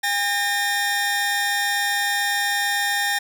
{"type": "tone pair together", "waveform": "sawtooth", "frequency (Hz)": [808.9, 1829], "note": ["G#5", "A#6"], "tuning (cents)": [-46, -33], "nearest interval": "octave + major second", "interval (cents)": 1413, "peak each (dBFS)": [-21, -18], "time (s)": [0.03, 3.19], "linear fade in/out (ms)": 10, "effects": []}